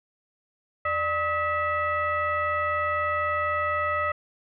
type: tone with frequency modulation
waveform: sine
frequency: 1277 Hz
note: D#6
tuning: 45 cents sharp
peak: -23 dBFS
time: 0.85-4.12 s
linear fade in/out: 5 ms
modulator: 681 Hz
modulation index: 1.1
effects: none